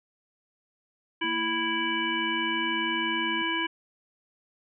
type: harmonic tone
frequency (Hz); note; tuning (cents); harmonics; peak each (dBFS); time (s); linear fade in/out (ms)
329.6; E4; 0; 1 / 3 / 5 / 7 / 9; -32 / -32 / -32 / -32 / -32; 1.21-3.67; 10
type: tone with vibrato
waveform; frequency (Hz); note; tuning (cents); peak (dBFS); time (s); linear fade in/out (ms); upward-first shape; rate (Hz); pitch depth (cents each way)
sine; 228.3; A#3; -36; -37; 1.24-3.42; 2; sine; 3.7; 22
effects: none